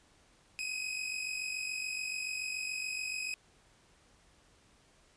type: tone pair together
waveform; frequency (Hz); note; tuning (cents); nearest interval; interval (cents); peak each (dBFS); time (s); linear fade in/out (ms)
sawtooth; 2508 / 2555; D#7 / D#7; +13 / +45; unison; 32; -34 / -36; 0.59-3.34; 0
effects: pink hiss -65 dBFS RMS until 5.16 s + resampled to 22050 Hz